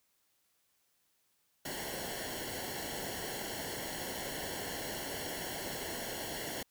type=noise with comb filter; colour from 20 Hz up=pink; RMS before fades=-40 dBFS; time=1.65-6.63 s; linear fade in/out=5 ms; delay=0.81 ms; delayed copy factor=-0.8; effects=white hiss -75 dBFS RMS until 6.7 s